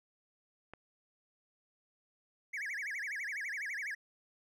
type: click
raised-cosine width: 0.5 ms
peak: -32 dBFS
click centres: 0.736 s
type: tone with vibrato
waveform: triangle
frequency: 1932 Hz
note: B6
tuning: 39 cents flat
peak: -35 dBFS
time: 2.53-3.95 s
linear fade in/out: 10 ms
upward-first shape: sine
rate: 12 Hz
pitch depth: 300 cents each way
effects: none